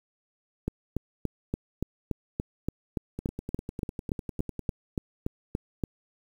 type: two click trains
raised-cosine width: 3 ms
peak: -21 / -15 dBFS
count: 16 / 19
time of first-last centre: 3.19-4.693 / 0.68-5.838 s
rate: 9.98 / 3.49 Hz
effects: 8-bit